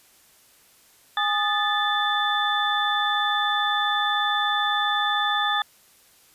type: tone cluster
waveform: sine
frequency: 824 / 1234 / 1745 / 3517 Hz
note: G#5 / D#6 / A6 / A7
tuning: -14 / -15 / -15 / -1 cents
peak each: -26 dBFS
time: 1.17-5.62 s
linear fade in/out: 2 ms
effects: white hiss -56 dBFS RMS until 6.34 s + resampled to 32000 Hz